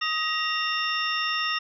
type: tone cluster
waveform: sine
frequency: 1252 / 1894 / 2776 / 3641 / 5420 Hz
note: D#6 / A#6 / F7 / A#7 / E8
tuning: +10 / +27 / -11 / -41 / +47 cents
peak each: -29 / -31 / -29 / -33 / -33 dBFS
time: 0.01-1.59 s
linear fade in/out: 10 ms
effects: none